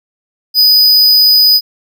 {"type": "tone", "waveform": "square", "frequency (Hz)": 4978, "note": "D#8", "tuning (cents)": 0, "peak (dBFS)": -5, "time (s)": [0.54, 1.61], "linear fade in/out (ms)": 50, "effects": []}